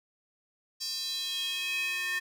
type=tone with high-pass filter sweep; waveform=square; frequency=361.7 Hz; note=F#4; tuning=39 cents flat; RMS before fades=-33 dBFS; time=0.8-2.2 s; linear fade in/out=20 ms; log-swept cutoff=5000 to 1900 Hz; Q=5.3; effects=none